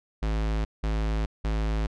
square tone bursts, 53.7 Hz, A1, 41 cents flat, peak -25 dBFS, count 3, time 0.22-1.87 s, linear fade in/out 10 ms, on 430 ms, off 180 ms, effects low-pass 5000 Hz 12 dB/octave

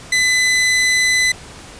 sawtooth tone, 2010 Hz, B6, 30 cents sharp, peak -9 dBFS, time 0.12-1.32 s, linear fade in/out 5 ms, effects pink hiss -37 dBFS RMS until 1.79 s + resampled to 22050 Hz

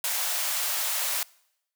white high-pass noise, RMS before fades -28 dBFS, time 0.04-1.23 s, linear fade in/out 2 ms, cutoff 550 Hz, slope 48 dB/octave, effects noise-tail reverb RT60 0.8 s tail -24 dB re dry

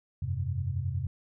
sine chord, F suspended second, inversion none, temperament equal, 87.31 / 98 / 130.81 Hz, F2 / G2 / C3, 0 / 0 / 0 cents, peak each -33 dBFS, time 0.22-1.07 s, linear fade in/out 5 ms, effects none

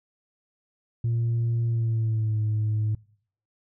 sine tone with pitch glide, 116.54 to 107.49 Hz, A#2 to A2, 0 to -40 cents, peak -20 dBFS, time 1.04-2.95 s, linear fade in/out 5 ms, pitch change -140 cents, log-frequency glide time 1.66-2.4 s, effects noise-tail reverb RT60 0.6 s tail -25 dB re dry + tanh soft clip ceiling -20 dBFS

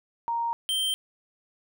sine / square tone pair in turn, 932.3 / 3136 Hz, A#5 / G7, 0 / 0 cents, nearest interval octave + major sixth, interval 2100 cents, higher second, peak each -25 / -25 dBFS, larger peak neither, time 0.28-0.53 / 0.69-0.94 s, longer neither, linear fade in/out 0 ms, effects none

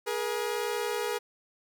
sawtooth tone pair together, 416.7 / 477.6 Hz, G#4 / A#4, +6 / +42 cents, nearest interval major second, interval 236 cents, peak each -28 dBFS, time 0.06-1.19 s, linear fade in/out 20 ms, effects none

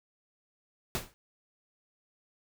pink noise with exponential decay, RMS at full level -29 dBFS, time 0.95-1.14 s, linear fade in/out 0 ms, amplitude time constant 40 ms, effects none

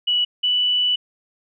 sine tone pair in turn, 2943 / 2967 Hz, F#7 / F#7, -10 / +4 cents, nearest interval unison, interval 14 cents, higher second, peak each -16 dBFS, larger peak neither, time 0.07-0.25 / 0.43-0.96 s, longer second, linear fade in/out 10 ms, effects none

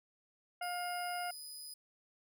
harmonic tone, 709 Hz, F5, 26 cents sharp, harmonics 1 / 2 / 3 / 4, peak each -38 / -44 / -48 / -50 dBFS, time 0.61-1.31 s, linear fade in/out 5 ms
20% pulse tone, 4987 Hz, D#8, 3 cents sharp, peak -40 dBFS, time 0.62-1.74 s, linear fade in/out 5 ms
effects none

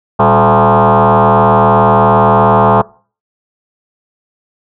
sine tone with frequency modulation, 116.54 Hz, A#2, in tune, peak -4 dBFS, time 0.19-2.82 s, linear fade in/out 10 ms, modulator 158 Hz, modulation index 6.8, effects noise-tail reverb RT60 0.4 s tail -23 dB re dry + tanh soft clip ceiling 0 dBFS

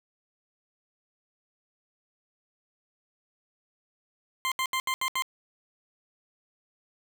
20% pulse tone bursts, 1046.5 Hz, C6, in tune, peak -21 dBFS, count 6, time 4.45-5.222 s, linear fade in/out 0 ms, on 67 ms, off 74 ms, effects none

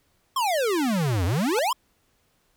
square exponential two-way sweep, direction down then up, 1108.7 to 82.41 to 1108.7 Hz, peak -22 dBFS, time 0.36-1.73 s, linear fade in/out 5 ms, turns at 1.25 s
square tone with exponential growth, 864 Hz, A5, 32 cents flat, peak -22 dBFS, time 1.47-1.59 s, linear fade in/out 1 ms, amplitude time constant 26 ms
effects pink hiss -67 dBFS RMS until 2.56 s

